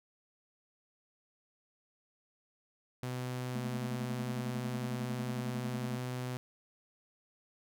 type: tone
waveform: sawtooth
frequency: 126 Hz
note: B2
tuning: 35 cents sharp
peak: -32 dBFS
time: 3.03-6.37 s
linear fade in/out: 0 ms
type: tone with tremolo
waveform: triangle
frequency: 220.9 Hz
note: A3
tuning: 7 cents sharp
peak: -33 dBFS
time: 3.55-5.99 s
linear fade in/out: 5 ms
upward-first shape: sine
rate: 11 Hz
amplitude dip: 85%
effects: none